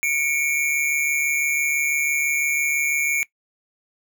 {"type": "tone pair together", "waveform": "square", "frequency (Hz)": [2217, 2363], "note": ["C#7", "D7"], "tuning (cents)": [0, 10], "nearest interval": "minor second", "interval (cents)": 110, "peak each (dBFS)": -23, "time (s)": [0.03, 3.23], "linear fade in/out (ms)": 0, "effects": ["noise-tail reverb RT60 0.1 s tail -21 dB re dry"]}